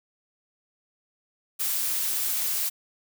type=noise; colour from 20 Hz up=blue; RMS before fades=-27 dBFS; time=1.59-2.7 s; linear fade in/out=20 ms; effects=none